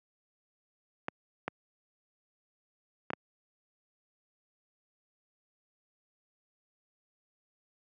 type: clicks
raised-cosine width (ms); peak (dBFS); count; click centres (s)
0.5; -17; 4; 1.084 / 1.48 / 3.104 / 3.134
effects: high-pass 150 Hz 12 dB/octave